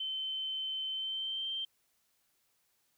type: tone with pitch glide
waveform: sine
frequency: 3077 to 3140 Hz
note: G7 to G7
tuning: -33 to +2 cents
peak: -34 dBFS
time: 0-1.65 s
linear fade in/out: 5 ms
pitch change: +35 cents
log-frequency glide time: 0.91-1.47 s
effects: white hiss -75 dBFS RMS until 2.97 s